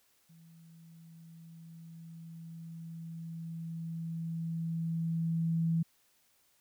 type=tone with level ramp; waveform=sine; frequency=164.81 Hz; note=E3; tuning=in tune; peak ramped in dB=-55 to -26 dBFS; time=0.29-5.83 s; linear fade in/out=10 ms; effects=white hiss -70 dBFS RMS until 6.6 s